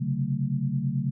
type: tone cluster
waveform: sine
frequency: 132.1 / 141.3 / 187.2 / 222.7 Hz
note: C3 / C#3 / F#3 / A3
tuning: +17 / +34 / +20 / +21 cents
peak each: -30 / -27 / -32 / -32 dBFS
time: 0-1.11 s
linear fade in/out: 20 ms
effects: none